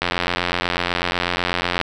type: click train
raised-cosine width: 0.3 ms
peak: -3 dBFS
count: 159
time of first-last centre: 0.02-1.813 s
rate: 88.1 Hz
effects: none

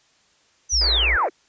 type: linear sweep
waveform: sine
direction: down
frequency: 6170 to 272.9 Hz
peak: -17 dBFS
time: 0.69-1.3 s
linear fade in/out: 50 ms
type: tone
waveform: sine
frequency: 57.5 Hz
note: A#1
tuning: 23 cents flat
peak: -22 dBFS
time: 0.72-1.17 s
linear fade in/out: 20 ms
type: band-pass noise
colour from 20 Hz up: pink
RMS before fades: -33 dBFS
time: 0.81-1.29 s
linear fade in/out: 5 ms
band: 330 to 2300 Hz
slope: 96 dB/octave
effects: white hiss -60 dBFS RMS until 1.48 s + resampled to 16000 Hz

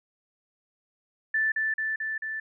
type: tone with echo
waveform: sine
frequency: 1760 Hz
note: A6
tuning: in tune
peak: -22 dBFS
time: 1.34-1.52 s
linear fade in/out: 5 ms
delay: 220 ms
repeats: 4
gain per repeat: -2 dB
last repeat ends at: 2.4 s
effects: none

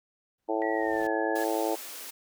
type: noise with exponential growth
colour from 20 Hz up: pink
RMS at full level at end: -45 dBFS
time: 0.38-1.07 s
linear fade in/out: 5 ms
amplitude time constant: 150 ms
type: harmonic tone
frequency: 110 Hz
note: A2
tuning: in tune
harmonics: 3 / 4 / 5 / 6 / 7 / 8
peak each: -31 / -32 / -33 / -34 / -34 / -35 dBFS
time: 0.48-1.76 s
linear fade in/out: 20 ms
type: tone with pitch glide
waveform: sine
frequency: 1932 to 1691.6 Hz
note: B6 to G#6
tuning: -39 to +31 cents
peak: -34 dBFS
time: 0.62-1.44 s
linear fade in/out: 0 ms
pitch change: -230 cents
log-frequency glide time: 0.73-1.12 s
type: high-pass noise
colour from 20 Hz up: white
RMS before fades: -41 dBFS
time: 1.35-2.11 s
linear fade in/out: 10 ms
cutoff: 250 Hz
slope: 96 dB/octave
effects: none

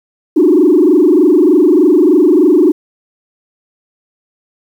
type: tone with frequency modulation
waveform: sine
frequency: 333.3 Hz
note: E4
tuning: 19 cents sharp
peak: -4 dBFS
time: 0.36-2.72 s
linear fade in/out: 10 ms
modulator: 23.3 Hz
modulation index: 2.1
effects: tanh soft clip ceiling 0 dBFS + 7-bit

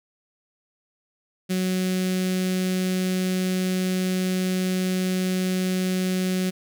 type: tone with notch filter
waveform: sawtooth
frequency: 185 Hz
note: F#3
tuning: in tune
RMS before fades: -24 dBFS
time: 1.49-6.51 s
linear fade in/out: 20 ms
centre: 950 Hz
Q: 0.52
effects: none

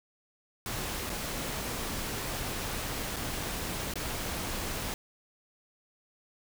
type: noise with dropouts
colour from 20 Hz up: pink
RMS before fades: -35 dBFS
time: 0.66-4.94 s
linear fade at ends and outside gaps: 1 ms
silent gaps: 1.096-1.1 / 3.161-3.165 / 3.938-3.956 s
effects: none

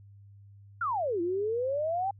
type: exponential two-way sweep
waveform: sine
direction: down then up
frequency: 1453 to 334 to 805 Hz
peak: -27 dBFS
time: 0.81-2.11 s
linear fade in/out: 5 ms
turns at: 1.21 s
effects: added 100 Hz sine -50 dBFS peak until 2.19 s

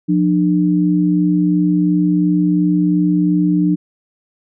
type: tone pair together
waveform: sine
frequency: 177.16 / 300 Hz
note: F3 / D4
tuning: +25 / +37 cents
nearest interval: major sixth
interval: 912 cents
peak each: -14 dBFS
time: 0.08-3.76 s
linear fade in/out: 20 ms
effects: none

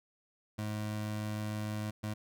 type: tone bursts at uneven times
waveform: 25% pulse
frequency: 106.4 Hz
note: G#2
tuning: 42 cents sharp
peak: -31 dBFS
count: 2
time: 0.58-1.91 / 2.03-2.14 s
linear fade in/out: 10 ms
effects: none

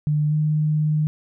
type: tone with pitch glide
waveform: sine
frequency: 150 to 152.8 Hz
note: D3 to D#3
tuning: +37 to -31 cents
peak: -17 dBFS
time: 0.07-1.07 s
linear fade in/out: 0 ms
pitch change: +32 cents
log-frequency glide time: 0.29-0.34 s
effects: none

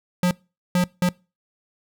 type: tone bursts at uneven times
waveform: square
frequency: 179.1 Hz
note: F3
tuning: 44 cents sharp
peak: -17 dBFS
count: 3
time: 0.23-0.31 / 0.75-0.84 / 1.02-1.09 s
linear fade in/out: 2 ms
effects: noise-tail reverb RT60 0.3 s tail -24 dB re dry

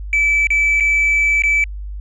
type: tone with dropouts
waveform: sine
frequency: 2309 Hz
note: D7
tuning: 30 cents flat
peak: -10 dBFS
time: 0.13-1.64 s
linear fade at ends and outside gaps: 1 ms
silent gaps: 0.47-0.504 / 0.8-0.806 / 1.421-1.436 s
effects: tanh soft clip ceiling -10 dBFS + added 50 Hz sine -25 dBFS peak until 2 s

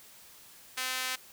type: tone with high-pass filter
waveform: sawtooth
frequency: 257.2 Hz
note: C4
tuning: 30 cents flat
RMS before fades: -34 dBFS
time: 0.77-1.16 s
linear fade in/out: 10 ms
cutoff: 1800 Hz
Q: 0.79
effects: white hiss -54 dBFS RMS until 1.32 s

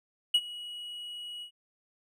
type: tone with ADSR envelope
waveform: triangle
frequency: 2913 Hz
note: F#7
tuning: 28 cents flat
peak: -17 dBFS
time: 0.34-1.51 s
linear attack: 7 ms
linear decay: 52 ms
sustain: -20 dB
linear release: 89 ms
effects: none

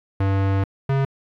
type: tone pair in turn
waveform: square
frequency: 97.5 / 136.42 Hz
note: G2 / C#3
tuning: -9 / -27 cents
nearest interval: tritone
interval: 582 cents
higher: second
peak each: -18 dBFS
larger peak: neither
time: 0.2-0.64 / 0.89-1.05 s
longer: first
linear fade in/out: 5 ms
effects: low-pass 2000 Hz 12 dB/octave + 10-bit

